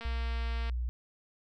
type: click train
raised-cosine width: 0.3 ms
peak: -28 dBFS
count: 159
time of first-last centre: 0.01-0.697 s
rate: 230 Hz
type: tone with pitch glide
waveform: sine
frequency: 62 to 60.27 Hz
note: B1 to B1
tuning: +7 to -42 cents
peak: -30 dBFS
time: 0.05-0.89 s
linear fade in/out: 0 ms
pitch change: -49 cents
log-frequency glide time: 0.15-0.5 s
effects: none